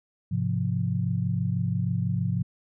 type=chord; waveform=sine; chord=F minor; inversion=first; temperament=just; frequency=104.77 / 130.96 / 174.61 Hz; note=Ab2 / C3 / F3; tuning=+16 / +2 / 0 cents; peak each=-28 dBFS; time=0.31-2.43 s; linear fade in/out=10 ms; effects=none